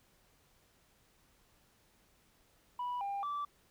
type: tone with pitch steps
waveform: sine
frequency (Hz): 982 / 799 / 1162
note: B5 / G5 / D6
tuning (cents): -10 / +33 / -19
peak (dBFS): -33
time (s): 2.79-3.45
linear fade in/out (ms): 5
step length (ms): 220
effects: tanh soft clip ceiling -33 dBFS + pink hiss -69 dBFS RMS until 3.7 s